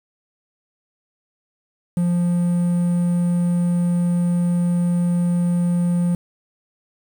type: tone with quantisation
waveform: triangle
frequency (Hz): 174.7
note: F3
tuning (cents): +1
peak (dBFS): -14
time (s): 1.97-6.15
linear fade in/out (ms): 2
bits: 7
effects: none